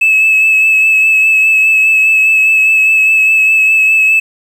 triangle tone with vibrato, 2600 Hz, E7, 24 cents flat, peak -3 dBFS, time 0.01-4.2 s, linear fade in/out 10 ms, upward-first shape sine, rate 4.9 Hz, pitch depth 20 cents each way, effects tanh soft clip ceiling -2 dBFS + 7-bit

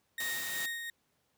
35% pulse tone with tremolo, 1860 Hz, A#6, 4 cents flat, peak -32 dBFS, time 0.18-0.9 s, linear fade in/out 2 ms, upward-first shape sine, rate 2.7 Hz, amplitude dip 45%
white noise, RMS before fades -40 dBFS, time 0.2-0.66 s, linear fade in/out 2 ms
effects pink hiss -75 dBFS RMS until 1.37 s + high-pass 80 Hz 12 dB/octave

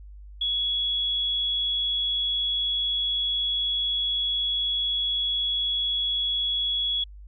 sine tone, 3361 Hz, G#7, 20 cents sharp, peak -23 dBFS, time 0.41-7.04 s, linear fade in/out 5 ms, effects added 50 Hz sine -41 dBFS peak until 7.27 s

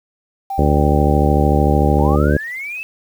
sine tone with pitch glide, 784 to 796.8 Hz, G5 to G5, 0 to +28 cents, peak -20 dBFS, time 0.5-2.16 s, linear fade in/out 5 ms, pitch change +28 cents, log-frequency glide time 1.42-2.02 s
harmonic tone, 73.4 Hz, D2, in tune, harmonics 1 / 2 / 3 / 4 / 5 / 6 / 7 / 8, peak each -15 / -18 / -20 / -21 / -22 / -23 / -23 / -24 dBFS, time 0.58-2.37 s, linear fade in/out 5 ms
sine linear sweep, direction up, 832 to 2650 Hz, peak -24 dBFS, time 1.99-2.83 s, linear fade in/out 0 ms
effects 7-bit

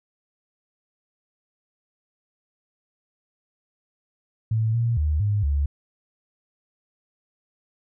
sine tone with pitch steps, 111.1 / 116.9 / 75.8 / 103.4 / 71.3 Hz, A2 / A#2 / D#2 / G#2 / C#2, +17 / +5 / -45 / -7 / +49 cents, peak -19 dBFS, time 4.51-5.66 s, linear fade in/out 5 ms, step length 230 ms, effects none

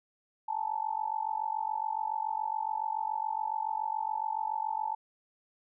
sine tone with amplitude modulation, 875 Hz, A5, 10 cents flat, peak -26 dBFS, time 0.48-4.95 s, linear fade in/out 10 ms, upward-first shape sine, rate 47.1 Hz, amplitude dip 95%, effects none

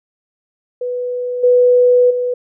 sine tone with level steps, 493.9 Hz, B4, in tune, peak -18 / -7 / -15 dBFS, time 0.81-2.34 s, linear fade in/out 5 ms, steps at 1.43 / 2.1 s, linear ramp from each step 10 ms, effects none

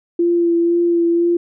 sine tone with vibrato, 341.7 Hz, F4, 38 cents flat, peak -12 dBFS, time 0.19-1.37 s, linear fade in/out 5 ms, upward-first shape sine, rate 2 Hz, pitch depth 17 cents each way, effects none

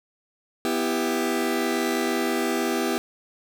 sawtooth chord, E minor, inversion second, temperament just, 247.2 / 329.6 / 395.6 Hz, B3 / E4 / G4, +2 / 0 / +16 cents, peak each -23 dBFS, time 0.65-2.98 s, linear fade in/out 0 ms, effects none

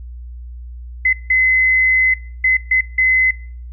sine tone bursts at uneven times, 2040 Hz, C7, 44 cents flat, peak -10 dBFS, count 5, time 1.05-1.13 / 1.3-2.14 / 2.44-2.57 / 2.71-2.81 / 2.98-3.31 s, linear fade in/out 5 ms, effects noise-tail reverb RT60 0.5 s tail -23 dB re dry + added 60 Hz sine -29 dBFS peak until 3.72 s

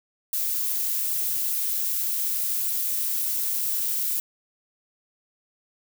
violet noise, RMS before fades -26 dBFS, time 0.33-4.2 s, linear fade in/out 2 ms, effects none

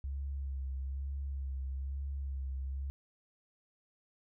sine tone with vibrato, 67.9 Hz, C#2, 35 cents flat, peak -35 dBFS, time 0.04-2.9 s, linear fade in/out 0 ms, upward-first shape sine, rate 1.1 Hz, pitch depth 37 cents each way, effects none

